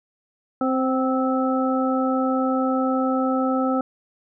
harmonic tone with a mistuned harmonic, 261.6 Hz, C4, in tune, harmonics 1 / 2 / 3 / 5, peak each -21 / -25 / -28 / -27 dBFS, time 0.61-3.81 s, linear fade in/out 2 ms, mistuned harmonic 3, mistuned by -28 cents, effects none

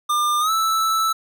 square tone with pitch glide, 1200 to 1316.2 Hz, D6 to E6, +37 to -3 cents, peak -18 dBFS, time 0.09-1.13 s, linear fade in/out 10 ms, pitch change +160 cents, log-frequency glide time 0.4-0.51 s, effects none

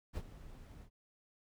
brown noise with ADSR envelope, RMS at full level -38 dBFS, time 0.13-0.9 s, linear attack 39 ms, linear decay 48 ms, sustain -14 dB, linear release 85 ms, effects none

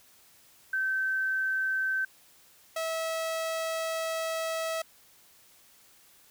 sine / sawtooth tone pair in turn, 1544 / 649.2 Hz, G6 / E5, -27 / -27 cents, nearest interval octave + minor third, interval 1500 cents, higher first, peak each -26 dBFS, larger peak neither, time 0.73-2.05 / 2.76-4.82 s, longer second, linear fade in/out 5 ms, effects white hiss -59 dBFS RMS until 6.3 s

